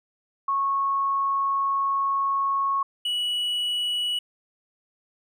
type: tone pair in turn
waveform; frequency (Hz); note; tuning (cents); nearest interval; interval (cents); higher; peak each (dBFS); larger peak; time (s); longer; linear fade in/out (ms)
sine / triangle; 1100 / 2937; C#6 / F#7; -14 / -13; octave + perfect fourth; 1701; second; -21 / -22; first; 0.48-2.83 / 3.05-4.19; first; 5
effects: none